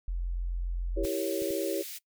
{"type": "tone", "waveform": "sine", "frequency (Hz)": 43.65, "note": "F1", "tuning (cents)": 0, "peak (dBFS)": -29, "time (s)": [0.08, 1.05], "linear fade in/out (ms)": 0}
{"type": "chord", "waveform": "sine", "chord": "E diminished seventh", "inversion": "none", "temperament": "equal", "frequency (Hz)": [329.6, 392, 466.2, 554.4], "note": ["E4", "G4", "Bb4", "Db5"], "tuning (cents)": [0, 0, 0, 0], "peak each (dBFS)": [-33, -33, -38, -33], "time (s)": [0.96, 1.83], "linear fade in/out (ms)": 20}
{"type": "high-pass noise", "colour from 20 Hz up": "white", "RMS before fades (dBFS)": -41, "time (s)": [1.03, 1.99], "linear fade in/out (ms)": 20, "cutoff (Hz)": 2000, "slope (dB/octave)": 24}
{"type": "clicks", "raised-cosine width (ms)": 3, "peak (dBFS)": -33, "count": 2, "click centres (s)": [1.42, 1.506]}
{"effects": ["noise-tail reverb RT60 0.1 s tail -21 dB re dry"]}